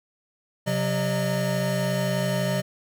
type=tone cluster; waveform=square; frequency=132.2 / 183.9 / 608 Hz; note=C3 / F#3 / D#5; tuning=+18 / -10 / -40 cents; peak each=-28 dBFS; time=0.66-2.62 s; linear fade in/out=20 ms; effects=none

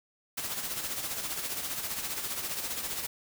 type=noise with tremolo; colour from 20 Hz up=white; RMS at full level=-33 dBFS; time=0.37-3.07 s; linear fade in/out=10 ms; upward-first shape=sine; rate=15 Hz; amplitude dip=50%; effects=none

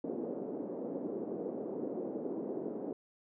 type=band-pass noise; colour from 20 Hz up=white; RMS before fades=-39 dBFS; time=0.04-2.93 s; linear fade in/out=2 ms; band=220 to 470 Hz; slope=24 dB/octave; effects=none

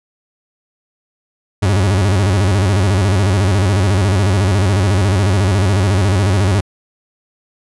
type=tone with vibrato; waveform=40% pulse; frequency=97 Hz; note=G2; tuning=18 cents flat; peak=-10 dBFS; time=1.62-6.61 s; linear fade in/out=10 ms; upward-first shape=square; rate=14 Hz; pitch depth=110 cents each way; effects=resampled to 24000 Hz

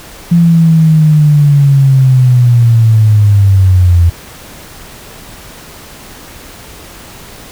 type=linear sweep; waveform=sine; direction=down; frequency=171.7 to 83.9 Hz; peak=-3 dBFS; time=0.31-4.1 s; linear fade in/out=10 ms; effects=pink hiss -32 dBFS RMS until 7.51 s

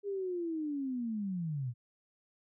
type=linear sweep; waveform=sine; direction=down; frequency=409.9 to 114.6 Hz; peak=-33 dBFS; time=0.03-1.74 s; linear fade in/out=50 ms; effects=none

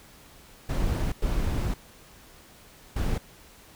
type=noise bursts at uneven times; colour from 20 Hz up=brown; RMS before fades=-26 dBFS; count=3; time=0.69-1.12 / 1.22-1.74 / 2.96-3.18 s; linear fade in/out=5 ms; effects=pink hiss -52 dBFS RMS until 3.75 s

